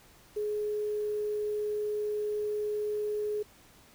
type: tone with quantisation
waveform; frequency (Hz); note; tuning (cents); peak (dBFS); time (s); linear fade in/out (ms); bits
sine; 420.5; G#4; +22; -29; 0.36-3.43; 10; 9
effects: pink hiss -58 dBFS RMS until 3.94 s